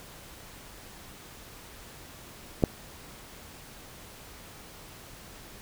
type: clicks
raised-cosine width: 2 ms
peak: -23 / -6 dBFS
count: 2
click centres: 2.625 / 2.638 s
effects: pink hiss -48 dBFS RMS until 5.61 s